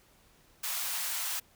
white high-pass noise, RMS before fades -34 dBFS, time 0.63-1.4 s, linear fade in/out 10 ms, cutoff 750 Hz, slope 24 dB/octave, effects pink hiss -63 dBFS RMS until 1.55 s

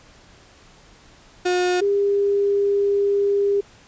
35% pulse / sine tone pair in turn, 360 / 402.2 Hz, F#4 / G4, -47 / +44 cents, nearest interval major second, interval 191 cents, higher second, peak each -16 dBFS, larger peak neither, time 1.45-1.81 / 1.81-3.61 s, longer second, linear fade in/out 10 ms, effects pink hiss -50 dBFS RMS until 3.87 s + resampled to 16000 Hz

